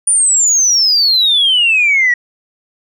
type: exponential sweep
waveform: sine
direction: down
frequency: 9530 to 1900 Hz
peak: -7 dBFS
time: 0.07-2.14 s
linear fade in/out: 5 ms
effects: tanh soft clip ceiling -4 dBFS